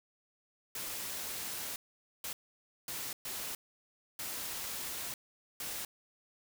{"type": "noise bursts at uneven times", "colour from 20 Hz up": "white", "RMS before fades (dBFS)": -40, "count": 6, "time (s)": [[0.75, 1.76], [2.24, 2.33], [2.88, 3.13], [3.25, 3.55], [4.19, 5.14], [5.6, 5.85]], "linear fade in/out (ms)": 2, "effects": []}